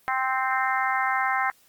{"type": "harmonic tone", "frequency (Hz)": 261.5, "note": "C4", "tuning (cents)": -1, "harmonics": [3, 4, 5, 6, 7, 8], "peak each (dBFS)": [-27, -28, -29, -30, -30, -31], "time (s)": [0.08, 1.5], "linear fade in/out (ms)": 0, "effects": ["white hiss -60 dBFS RMS until 1.68 s", "Opus 24 kbps"]}